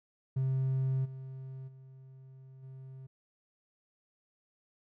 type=tone with level steps; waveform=triangle; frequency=132.2 Hz; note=C3; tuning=18 cents sharp; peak=-25 / -39 / -48 / -43 dBFS; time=0.36-3.07 s; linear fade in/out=10 ms; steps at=1.04 / 1.67 / 2.62 s; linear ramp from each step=20 ms; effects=tanh soft clip ceiling -22 dBFS